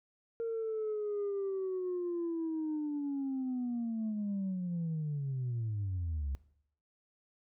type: linear sweep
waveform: sine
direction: down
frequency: 461.6 to 65.41 Hz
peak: -31 dBFS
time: 0.4-6.35 s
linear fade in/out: 0 ms
effects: noise-tail reverb RT60 0.7 s tail -20 dB re dry + tanh soft clip ceiling -30 dBFS